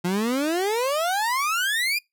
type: exponential sweep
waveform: 30% pulse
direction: up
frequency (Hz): 171.4 to 2480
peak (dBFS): -19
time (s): 0.04-1.99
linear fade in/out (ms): 10
effects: noise-tail reverb RT60 0.2 s tail -26 dB re dry